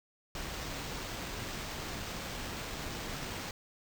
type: noise with sample-and-hold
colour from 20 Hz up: pink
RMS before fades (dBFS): -40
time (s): 0.35-3.51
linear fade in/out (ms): 2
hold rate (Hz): 11025
effects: none